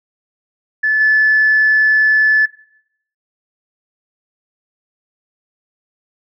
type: tone with level steps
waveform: sine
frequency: 1735 Hz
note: A6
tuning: 25 cents flat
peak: -11 / -8 dBFS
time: 0.83-2.46 s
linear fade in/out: 10 ms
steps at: 1 s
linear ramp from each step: 10 ms
effects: noise-tail reverb RT60 0.7 s tail -17 dB re dry + tanh soft clip ceiling -4 dBFS